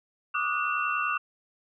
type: tone cluster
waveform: sine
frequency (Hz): 1165 / 1235 / 1456 / 2704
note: D6 / D#6 / F#6 / E7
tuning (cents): -14 / -13 / -28 / +43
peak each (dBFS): -31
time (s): 0.34-1.18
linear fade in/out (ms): 10
effects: none